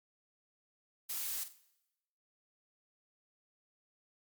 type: noise with echo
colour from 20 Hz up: blue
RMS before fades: -38 dBFS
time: 1.09-1.44 s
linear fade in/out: 10 ms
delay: 47 ms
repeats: 3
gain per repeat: -11 dB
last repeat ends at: 1.581 s
effects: noise-tail reverb RT60 0.9 s tail -18 dB re dry + MP3 96 kbps